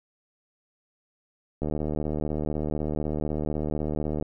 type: click train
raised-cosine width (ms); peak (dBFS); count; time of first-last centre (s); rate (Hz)
2; -16; 199; 1.62-4.225; 76
effects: none